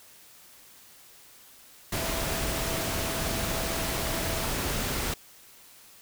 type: tone in noise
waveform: sine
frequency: 659.3 Hz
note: E5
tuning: in tune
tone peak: -38 dBFS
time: 1.93-4.46 s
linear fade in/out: 5 ms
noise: pink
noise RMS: -30 dBFS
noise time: 1.92-5.14 s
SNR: -11 dB
effects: white hiss -53 dBFS RMS until 6.01 s